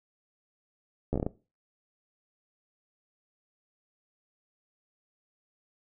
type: slowing click train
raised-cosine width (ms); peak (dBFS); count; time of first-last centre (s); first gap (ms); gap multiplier
2; -16; 7; 1.13-1.265; 12; 1.25
effects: noise-tail reverb RT60 0.3 s tail -18 dB re dry